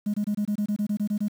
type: tone bursts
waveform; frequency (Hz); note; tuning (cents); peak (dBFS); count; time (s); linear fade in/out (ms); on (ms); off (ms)
sine; 207.7; G#3; 0; -21; 12; 0.06-1.284; 10; 80; 24
effects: tanh soft clip ceiling -19 dBFS + 8-bit